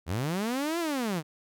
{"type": "linear two-way sweep", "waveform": "sawtooth", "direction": "up then down", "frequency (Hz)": [72, 349.2, 144.3], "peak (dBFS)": -24, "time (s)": [0.06, 1.23], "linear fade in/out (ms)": 50, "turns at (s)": 0.79, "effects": []}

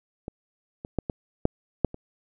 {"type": "clicks", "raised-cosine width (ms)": 2, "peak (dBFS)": [-20, -22, -11, -15, -6, -6, -24], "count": 7, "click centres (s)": [0.281, 0.849, 0.987, 1.098, 1.454, 1.847, 1.944], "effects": []}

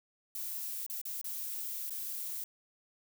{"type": "noise with dropouts", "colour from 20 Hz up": "violet", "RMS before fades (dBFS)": -39, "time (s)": [0.35, 2.44], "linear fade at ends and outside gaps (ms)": 2, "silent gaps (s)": [[0.864, 0.898], [1.015, 1.053], [1.214, 1.243], [1.897, 1.905]], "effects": []}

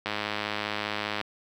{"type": "click train", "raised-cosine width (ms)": 0.3, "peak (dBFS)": -13, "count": 122, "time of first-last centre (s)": [0.06, 1.212], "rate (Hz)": 105, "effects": ["high-pass 100 Hz 12 dB/octave", "8-bit"]}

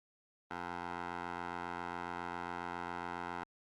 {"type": "tone with band-pass filter", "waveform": "15% pulse", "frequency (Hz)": 87.31, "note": "F2", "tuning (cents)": 0, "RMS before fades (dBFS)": -42, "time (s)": [0.51, 3.44], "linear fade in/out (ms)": 0, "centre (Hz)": 1100, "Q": 1.6, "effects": ["Opus 32 kbps"]}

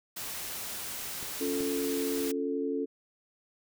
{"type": "noise", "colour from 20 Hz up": "white", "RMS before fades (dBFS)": -38, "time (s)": [0.16, 2.32], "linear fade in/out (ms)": 10}
{"type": "clicks", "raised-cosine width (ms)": 2, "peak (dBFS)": -30, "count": 2, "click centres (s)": [1.228, 1.607]}
{"type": "chord", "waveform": "sine", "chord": "Db augmented", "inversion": "none", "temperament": "equal", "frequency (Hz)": [277.2, 349.2, 440], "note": ["Db4", "F4", "A4"], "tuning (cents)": [0, 0, 0], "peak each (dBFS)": [-32, -37, -32], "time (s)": [1.4, 2.86], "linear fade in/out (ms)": 20}
{"effects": []}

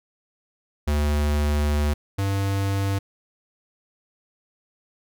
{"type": "tone pair in turn", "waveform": "square", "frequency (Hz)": [73.9, 98.33], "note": ["D2", "G2"], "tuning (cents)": [11, 6], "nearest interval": "perfect fourth", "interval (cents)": 495, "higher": "second", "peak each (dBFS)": [-20, -22], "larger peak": "first", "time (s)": [[0.87, 1.94], [2.18, 2.99]], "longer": "first", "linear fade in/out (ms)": 10, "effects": []}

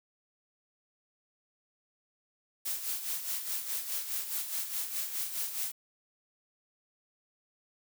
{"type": "noise with tremolo", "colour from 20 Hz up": "blue", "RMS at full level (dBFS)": -33, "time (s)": [2.65, 5.72], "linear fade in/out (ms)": 10, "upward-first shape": "sine", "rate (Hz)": 4.8, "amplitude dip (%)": 60, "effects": []}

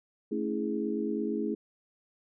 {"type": "chord", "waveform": "sine", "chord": "A major seventh", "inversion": "none", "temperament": "equal with one note detuned", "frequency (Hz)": [220, 277.2, 325.8, 415.3], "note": ["A3", "C#4", "E4", "G#4"], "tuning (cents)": [0, 0, -20, 0], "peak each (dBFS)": [-33, -36, -34, -34], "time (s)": [0.31, 1.55], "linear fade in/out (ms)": 10, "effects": []}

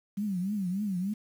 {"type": "tone with vibrato", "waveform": "sine", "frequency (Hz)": 193.7, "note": "G3", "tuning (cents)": -20, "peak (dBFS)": -28, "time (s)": [0.17, 1.14], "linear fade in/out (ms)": 10, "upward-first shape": "triangle", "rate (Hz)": 3.4, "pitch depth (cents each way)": 190, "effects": ["9-bit"]}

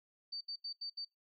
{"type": "tone bursts at uneven times", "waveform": "sine", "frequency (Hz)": 4595, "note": "D8", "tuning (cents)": -39, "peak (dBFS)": -39, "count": 5, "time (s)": [[0.32, 0.41], [0.48, 0.56], [0.64, 0.73], [0.81, 0.9], [0.97, 1.05]], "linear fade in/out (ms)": 10, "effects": ["noise-tail reverb RT60 0.2 s tail -24 dB re dry"]}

